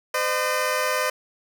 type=tone pair together; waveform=15% pulse; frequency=510.4 / 607 Hz; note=C5 / D#5; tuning=-43 / -43 cents; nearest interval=minor third; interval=300 cents; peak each=-18 dBFS; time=0.14-1.1 s; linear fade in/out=5 ms; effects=none